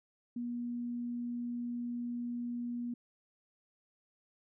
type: tone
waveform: sine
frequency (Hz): 240.3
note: B3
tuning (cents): -47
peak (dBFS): -35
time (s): 0.36-2.94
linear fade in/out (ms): 5
effects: none